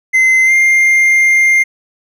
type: tone with pitch glide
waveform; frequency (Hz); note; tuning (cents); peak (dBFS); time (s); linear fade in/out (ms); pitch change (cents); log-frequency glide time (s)
triangle; 2061 to 2108; C7 to C7; -27 to +12; -5; 0.13-1.64; 20; +39; 0.45-0.52
effects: none